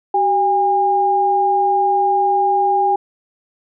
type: tone pair together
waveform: sine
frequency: 382.4 / 810.3 Hz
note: G4 / G#5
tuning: -43 / -43 cents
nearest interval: octave + minor second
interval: 1300 cents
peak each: -20 / -13 dBFS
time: 0.14-2.96 s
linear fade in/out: 5 ms
effects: none